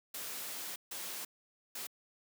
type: noise bursts at uneven times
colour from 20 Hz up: white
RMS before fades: -42 dBFS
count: 3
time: 0.14-0.76 / 0.91-1.25 / 1.75-1.87 s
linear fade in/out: 5 ms
effects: high-pass 200 Hz 12 dB/octave